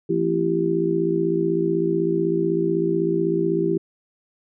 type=harmonic tone with a mistuned harmonic; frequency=56 Hz; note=A1; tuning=31 cents sharp; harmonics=3 / 4 / 5 / 6 / 7; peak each=-26 / -33 / -34 / -22 / -22 dBFS; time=0.09-3.78 s; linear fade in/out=10 ms; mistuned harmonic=5; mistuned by=-100 cents; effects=none